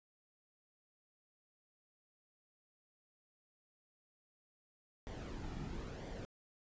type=noise with flanger; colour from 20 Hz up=brown; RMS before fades=-45 dBFS; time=5.07-6.25 s; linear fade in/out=0 ms; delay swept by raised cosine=0.74 to 1.94 ms; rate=1 Hz; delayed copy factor=-0.5; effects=resampled to 16000 Hz